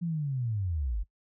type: linear sweep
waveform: sine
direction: down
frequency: 175.5 to 43.65 Hz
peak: -28 dBFS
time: 0.01-1.04 s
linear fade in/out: 20 ms
effects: noise-tail reverb RT60 0.1 s tail -21 dB re dry